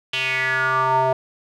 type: tone with band-pass filter sweep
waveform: square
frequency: 130.81 Hz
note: C3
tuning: in tune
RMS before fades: -20 dBFS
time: 0.13-1.13 s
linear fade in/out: 5 ms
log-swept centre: 3000 to 720 Hz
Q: 5.5
effects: none